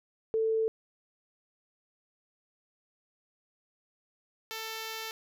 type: tone pair in turn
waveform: sine / 5% pulse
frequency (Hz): 444.2 / 444.2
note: A4 / A4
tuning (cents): +16 / +16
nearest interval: unison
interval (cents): 0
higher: neither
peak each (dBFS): -25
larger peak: neither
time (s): 0.34-0.68 / 4.51-5.11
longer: second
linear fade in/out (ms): 0
effects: none